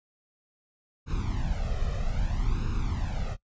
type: noise with flanger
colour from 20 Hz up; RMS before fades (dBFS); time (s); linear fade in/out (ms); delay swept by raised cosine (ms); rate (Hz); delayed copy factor
brown; -28; 1.06-3.37; 50; 0.76 to 1.64; 0.62; +0.9
effects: noise-tail reverb RT60 0.1 s tail -21 dB re dry + resampled to 16000 Hz